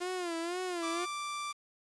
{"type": "tone with vibrato", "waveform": "sawtooth", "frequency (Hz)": 349.2, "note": "F4", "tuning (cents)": 0, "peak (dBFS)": -30, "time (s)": [0, 1.06], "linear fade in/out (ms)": 20, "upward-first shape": "sine", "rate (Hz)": 2, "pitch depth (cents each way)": 100}
{"type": "tone", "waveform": "sawtooth", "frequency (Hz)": 1174.7, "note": "D6", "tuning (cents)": 0, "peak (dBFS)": -32, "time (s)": [0.82, 1.53], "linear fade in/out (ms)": 20}
{"effects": ["resampled to 24000 Hz", "9-bit"]}